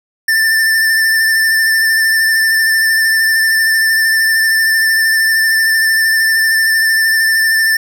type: tone with vibrato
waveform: square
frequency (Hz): 1779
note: A6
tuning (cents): +19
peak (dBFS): -10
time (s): 0.28-7.77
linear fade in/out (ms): 5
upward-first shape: triangle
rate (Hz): 13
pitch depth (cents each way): 26
effects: none